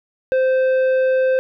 sine tone with tanh clipping, 520 Hz, C5, 11 cents flat, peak -15 dBFS, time 0.32-1.39 s, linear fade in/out 0 ms, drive 8 dB, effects none

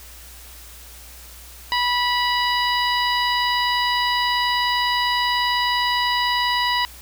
harmonic tone, 979 Hz, B5, 15 cents flat, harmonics 1 / 2 / 3 / 4 / 5, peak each -21 / -24 / -26 / -27 / -28 dBFS, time 1.72-6.85 s, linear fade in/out 0 ms, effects added 60 Hz sine -43 dBFS peak until 7.01 s + white hiss -43 dBFS RMS until 7.01 s

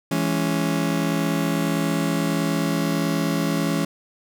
35% pulse chord, C# minor, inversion first, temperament just, 166.31 / 207.9 / 277.2 Hz, E3 / G#3 / C#4, +16 / +2 / 0 cents, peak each -22 / -25 / -23 dBFS, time 0.11-3.85 s, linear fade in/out 5 ms, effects none

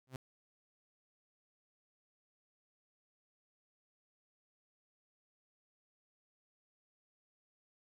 sawtooth tone with exponential growth, 130 Hz, C3, 11 cents flat, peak -35 dBFS, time 0.07-0.16 s, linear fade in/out 2 ms, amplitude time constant 18 ms, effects none

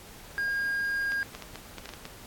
triangle tone, 1620 Hz, G#6, 43 cents flat, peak -25 dBFS, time 0.38-1.23 s, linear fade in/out 0 ms
clicks, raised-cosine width 0.2 ms, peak -22 dBFS, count 9, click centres 1.12 / 1.35 / 1.423 / 1.557 / 1.783 / 1.857 / 1.891 / 1.937 / 2.054 s
effects pink hiss -48 dBFS RMS until 2.26 s + AAC 64 kbps

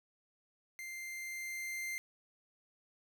45% pulse tone with level ramp, 2093 Hz, C7, in tune, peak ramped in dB -43 to -37 dBFS, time 0.79-1.98 s, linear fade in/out 0 ms, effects none

